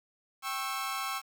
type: chord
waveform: sawtooth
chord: C# diminished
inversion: second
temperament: equal with one note detuned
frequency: 784 / 1090.9 / 1318.5 Hz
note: G5 / C#6 / E6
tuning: 0 / -28 / 0 cents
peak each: -36 / -32 / -33 dBFS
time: 0.42-1.22 s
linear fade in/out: 50 ms
effects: 9-bit